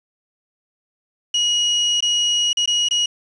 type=tone with dropouts; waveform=35% pulse; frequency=2900 Hz; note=F#7; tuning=35 cents flat; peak=-14 dBFS; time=1.34-3.06 s; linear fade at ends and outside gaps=5 ms; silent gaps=2.006-2.024 / 2.531-2.57 / 2.659-2.675 / 2.887-2.909 s; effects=resampled to 22050 Hz + 7-bit